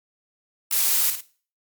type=noise with echo; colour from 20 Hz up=blue; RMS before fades=-21 dBFS; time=0.71-1.1 s; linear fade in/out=2 ms; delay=54 ms; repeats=2; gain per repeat=-7 dB; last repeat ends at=1.208 s; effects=noise-tail reverb RT60 0.4 s tail -17 dB re dry + MP3 96 kbps